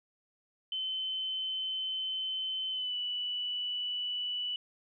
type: tone with pitch glide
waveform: sine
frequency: 3062 to 2963 Hz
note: G7 to F#7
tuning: -41 to +2 cents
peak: -32 dBFS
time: 0.72-4.56 s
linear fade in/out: 2 ms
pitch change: -57 cents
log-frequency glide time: 2.71-2.96 s
effects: none